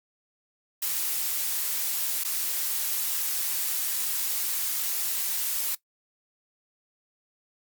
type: noise with dropouts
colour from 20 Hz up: blue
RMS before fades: -28 dBFS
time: 0.82-5.75 s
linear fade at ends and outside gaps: 5 ms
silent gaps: 2.237-2.247 s
effects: noise-tail reverb RT60 0.1 s tail -18 dB re dry + Opus 48 kbps